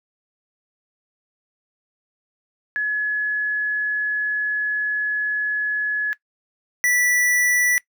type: tone pair in turn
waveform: sine / square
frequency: 1698 / 1963.7 Hz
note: G#6 / B6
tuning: +38 / -10 cents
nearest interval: minor third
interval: 252 cents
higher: second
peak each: -19 / -17 dBFS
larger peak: second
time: 2.76-6.13 / 6.84-7.78 s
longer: first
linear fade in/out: 0 ms
effects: noise-tail reverb RT60 0.1 s tail -20 dB re dry